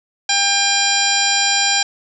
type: harmonic tone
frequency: 800 Hz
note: G5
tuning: 35 cents sharp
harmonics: 1 / 2 / 3 / 4 / 5 / 6 / 7 / 9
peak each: -22 / -22 / -22 / -22 / -22 / -22 / -22 / -22 dBFS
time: 0.29-1.83 s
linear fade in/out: 5 ms
effects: none